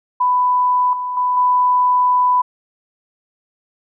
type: tone with level steps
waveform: sine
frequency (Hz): 995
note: B5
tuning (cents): +13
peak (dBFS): -12 / -20 / -14 / -11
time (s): 0.2-2.42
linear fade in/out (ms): 10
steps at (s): 0.93 / 1.17 / 1.37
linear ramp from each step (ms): 2
effects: none